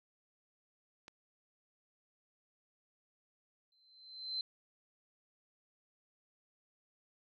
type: click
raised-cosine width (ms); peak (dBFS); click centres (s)
0.2; -33; 1.081
type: tone with exponential growth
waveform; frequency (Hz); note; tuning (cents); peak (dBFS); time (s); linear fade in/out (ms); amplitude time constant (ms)
sine; 4084; C8; -43; -33; 3.72-4.41; 2; 150
effects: none